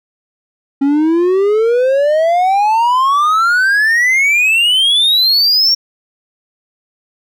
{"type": "exponential sweep", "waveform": "triangle", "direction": "up", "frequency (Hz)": [272.3, 5588], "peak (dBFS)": -7, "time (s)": [0.81, 5.75], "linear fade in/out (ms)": 10, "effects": []}